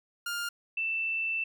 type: tone pair in turn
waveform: sawtooth / sine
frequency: 1406 / 2663 Hz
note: F6 / E7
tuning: +11 / +17 cents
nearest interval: major seventh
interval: 1106 cents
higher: second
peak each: -28 dBFS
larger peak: neither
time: 0.26-0.49 / 0.77-1.44 s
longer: second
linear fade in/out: 5 ms
effects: none